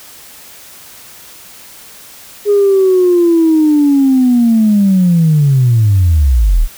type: linear sweep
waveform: sine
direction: down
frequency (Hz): 415.3 to 31.68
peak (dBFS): -5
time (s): 2.45-6.68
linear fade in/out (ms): 50
effects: tanh soft clip ceiling -2 dBFS + white hiss -36 dBFS RMS until 6.77 s